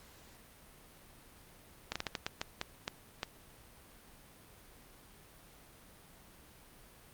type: slowing click train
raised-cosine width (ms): 0.2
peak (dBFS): -17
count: 10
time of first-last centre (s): 1.92-3.231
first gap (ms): 36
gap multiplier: 1.33
effects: pink hiss -58 dBFS RMS until 7.13 s + Opus 48 kbps